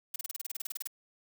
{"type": "noise bursts", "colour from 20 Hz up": "blue", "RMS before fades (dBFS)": -36, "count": 15, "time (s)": [0.14, 0.874], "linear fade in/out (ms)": 5, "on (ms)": 20, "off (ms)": 31, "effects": []}